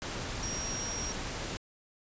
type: tone in noise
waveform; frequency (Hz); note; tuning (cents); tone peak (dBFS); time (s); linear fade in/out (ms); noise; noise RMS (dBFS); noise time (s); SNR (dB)
sine; 5650; F8; +19; -36; 0.43-1.12; 0; pink; -37; 0.02-1.57; -2
effects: resampled to 16000 Hz